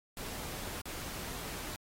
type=noise with dropouts; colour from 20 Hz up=pink; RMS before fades=-42 dBFS; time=0.17-1.76 s; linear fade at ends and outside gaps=1 ms; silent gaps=0.815-0.855 s; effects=AAC 48 kbps